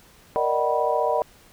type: tone cluster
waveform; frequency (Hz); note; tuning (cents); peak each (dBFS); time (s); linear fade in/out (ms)
sine; 466.4 / 588 / 623 / 756 / 978; A#4 / D5 / D#5 / F#5 / B5; +1 / +2 / +2 / +37 / -17; -26; 0.36-1.22; 0
effects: pink hiss -53 dBFS RMS until 1.52 s